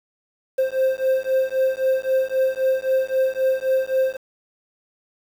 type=beating tone pair; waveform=triangle; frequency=523.3 / 527.1 Hz; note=C5 / C5; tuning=0 / +13 cents; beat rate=3.8 Hz; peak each=-19 dBFS; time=0.58-4.17 s; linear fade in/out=10 ms; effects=7-bit